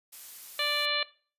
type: noise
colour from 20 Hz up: blue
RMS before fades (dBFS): -44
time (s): 0.12-0.86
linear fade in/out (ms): 10
type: harmonic tone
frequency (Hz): 587.3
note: D5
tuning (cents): 0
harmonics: 1 / 2 / 3 / 4 / 5 / 6 / 7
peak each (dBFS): -36 / -36 / -35 / -34 / -34 / -34 / -33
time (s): 0.59-1.03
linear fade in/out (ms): 2
effects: noise-tail reverb RT60 0.4 s tail -19 dB re dry + resampled to 32000 Hz